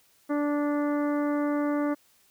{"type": "harmonic tone", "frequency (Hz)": 292.2, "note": "D4", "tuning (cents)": -9, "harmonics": [1, 2, 3, 4, 5, 6, 7], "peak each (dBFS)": [-25, -31, -39, -37, -42, -46, -47], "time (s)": [0.29, 1.95], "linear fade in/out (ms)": 20, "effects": ["white hiss -63 dBFS RMS until 2.3 s"]}